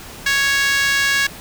5% pulse tone with high-pass filter, 554.4 Hz, C#5, in tune, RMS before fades -17 dBFS, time 0.26-1.27 s, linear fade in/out 5 ms, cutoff 1600 Hz, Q 3.8, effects pink hiss -36 dBFS RMS until 1.4 s

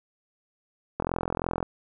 click train, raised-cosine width 1 ms, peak -13 dBFS, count 28, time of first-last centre 1-1.628 s, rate 43 Hz, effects none

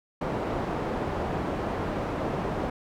white low-pass noise, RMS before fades -30 dBFS, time 0.21-2.7 s, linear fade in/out 5 ms, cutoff 690 Hz, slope 12 dB/octave, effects none

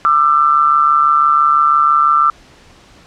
sine tone pair together, 1192 / 1338 Hz, D6 / E6, +25 / +25 cents, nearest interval major second, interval 200 cents, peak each -11 dBFS, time 0.05-2.3 s, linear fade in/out 0 ms, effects pink hiss -44 dBFS RMS until 3.06 s + low-pass 6000 Hz 12 dB/octave

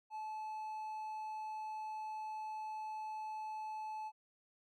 triangle tone, 865 Hz, A5, 30 cents flat, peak -39 dBFS, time 0.1-4.12 s, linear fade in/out 50 ms, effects none

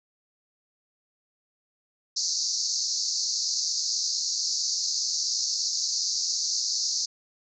pink band-pass noise, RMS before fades -28 dBFS, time 2.16-7.06 s, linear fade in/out 10 ms, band 4300 to 6700 Hz, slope 96 dB/octave, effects none

